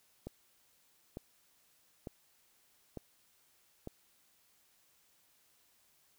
click train, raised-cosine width 2 ms, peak -28 dBFS, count 5, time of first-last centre 0.27-3.874 s, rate 1.11 Hz, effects white hiss -70 dBFS RMS until 6.18 s

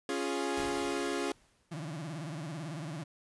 sawtooth chord, Db major, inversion none, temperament equal, 277.2 / 349.2 / 415.3 Hz, Db4 / F4 / Ab4, 0 / 0 / 0 cents, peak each -32 dBFS, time 0.09-1.32 s, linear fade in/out 2 ms
pink noise with exponential decay, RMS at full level -42 dBFS, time 0.57-2 s, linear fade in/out 5 ms, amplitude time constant 310 ms
35% pulse tone with vibrato, 155.56 Hz, D#3, in tune, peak -36 dBFS, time 1.71-3.04 s, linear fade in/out 10 ms, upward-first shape sine, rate 18 Hz, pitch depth 190 cents each way
effects resampled to 24000 Hz

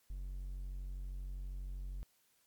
triangle tone, 46.29 Hz, F#1, 2 cents sharp, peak -38 dBFS, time 0.1-2.03 s, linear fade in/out 0 ms, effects white hiss -73 dBFS RMS until 2.46 s + MP3 96 kbps

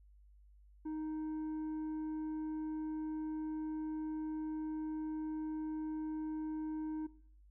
sine tone with tanh clipping, 311.1 Hz, D#4, in tune, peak -39 dBFS, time 0.85-7.07 s, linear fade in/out 10 ms, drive 6 dB, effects noise-tail reverb RT60 0.7 s tail -21 dB re dry + added 50 Hz sine -59 dBFS peak until 7.5 s

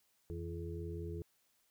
harmonic tone with a mistuned harmonic, 85 Hz, F2, 46 cents flat, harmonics 1 / 2 / 4 / 5, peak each -42 / -47 / -47 / -47 dBFS, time 0.3-1.22 s, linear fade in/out 0 ms, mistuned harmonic 2, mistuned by -76 cents, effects white hiss -75 dBFS RMS until 1.7 s

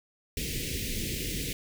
pink band-stop noise, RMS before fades -33 dBFS, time 0.37-1.53 s, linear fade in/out 2 ms, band 470 to 2000 Hz, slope 48 dB/octave, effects none

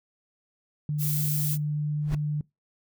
sine tone, 149.2 Hz, D3, 28 cents sharp, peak -25 dBFS, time 0.89-2.41 s, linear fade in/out 2 ms
violet noise, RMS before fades -30 dBFS, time 0.98-1.58 s, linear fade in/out 50 ms
brown noise with exponential growth, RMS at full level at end -25 dBFS, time 2.01-2.15 s, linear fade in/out 5 ms, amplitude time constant 29 ms
effects noise-tail reverb RT60 0.2 s tail -23 dB re dry

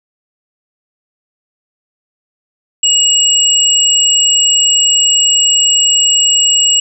sine tone pair together, 2871 / 7665 Hz, F7 / A#8, +47 / +47 cents, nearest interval octave + perfect fourth, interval 1700 cents, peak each -10 dBFS, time 2.83-6.8 s, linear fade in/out 5 ms, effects none

